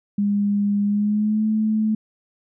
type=tone with pitch glide; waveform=sine; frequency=203.4 to 216.7 Hz; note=G#3 to A3; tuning=-36 to -26 cents; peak=-17 dBFS; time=0.18-1.95 s; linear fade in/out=5 ms; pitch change=+110 cents; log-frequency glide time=0.84-1.45 s; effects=none